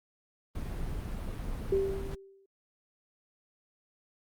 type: noise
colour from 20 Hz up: brown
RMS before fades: -36 dBFS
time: 0.55-2.15 s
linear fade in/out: 5 ms
type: tone with exponential decay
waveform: sine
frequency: 390 Hz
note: G4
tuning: 9 cents flat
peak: -22 dBFS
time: 1.72-2.46 s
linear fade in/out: 5 ms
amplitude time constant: 160 ms
effects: Opus 32 kbps